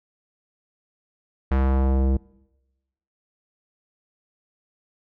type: tone with low-pass filter sweep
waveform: square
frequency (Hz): 66.4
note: C2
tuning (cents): +26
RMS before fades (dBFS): -20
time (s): 1.51-2.17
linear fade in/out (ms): 5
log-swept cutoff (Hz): 1800 to 400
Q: 1
effects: noise-tail reverb RT60 1.0 s tail -23 dB re dry